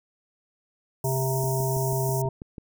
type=band-stop noise; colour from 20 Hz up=white; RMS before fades=-35 dBFS; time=1.04-2.22 s; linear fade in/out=5 ms; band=440 to 5300 Hz; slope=96 dB/octave
type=harmonic tone; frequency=132.2 Hz; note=C3; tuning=18 cents sharp; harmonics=1 / 3 / 5 / 7; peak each=-25 / -30 / -32 / -33 dBFS; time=1.04-2.29 s; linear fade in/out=5 ms
type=click train; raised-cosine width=3 ms; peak=-25 dBFS; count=8; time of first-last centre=1.44-2.582 s; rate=6.13 Hz
effects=none